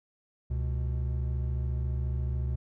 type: tone pair together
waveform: triangle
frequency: 69.3 / 123.47 Hz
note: C#2 / B2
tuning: 0 / 0 cents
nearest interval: minor seventh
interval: 1000 cents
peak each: -27 / -31 dBFS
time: 0.5-2.56 s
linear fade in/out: 10 ms
effects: none